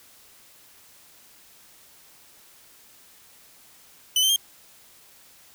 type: tone with pitch steps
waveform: sawtooth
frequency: 3007 / 3104 / 3204 Hz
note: F#7 / G7 / G7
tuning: +27 / -18 / +37 cents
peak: -15 dBFS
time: 4.16-4.361 s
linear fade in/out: 2 ms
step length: 67 ms
effects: white hiss -53 dBFS RMS until 5.54 s